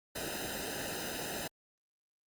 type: noise with comb filter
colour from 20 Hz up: pink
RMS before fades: -39 dBFS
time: 0.15-1.48 s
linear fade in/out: 10 ms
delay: 0.89 ms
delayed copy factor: -0.9
effects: Opus 48 kbps